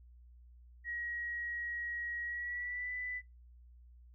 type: tone with pitch glide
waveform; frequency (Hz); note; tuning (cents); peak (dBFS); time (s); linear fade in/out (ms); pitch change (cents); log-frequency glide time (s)
sine; 1900 to 1989.9; A#6 to B6; +33 to +13; -37; 0.84-3.22; 50; +80; 2.24-2.92
effects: noise-tail reverb RT60 0.2 s tail -25 dB re dry + added 60 Hz sine -55 dBFS peak until 4.14 s